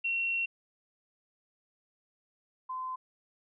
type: tone pair in turn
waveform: sine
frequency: 2728 / 1029 Hz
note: F7 / C6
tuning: -41 / -29 cents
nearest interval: octave + perfect fourth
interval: 1688 cents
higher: first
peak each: -28 / -34 dBFS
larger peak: first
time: 0.04-0.46 / 2.69-2.96 s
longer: first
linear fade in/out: 10 ms
effects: none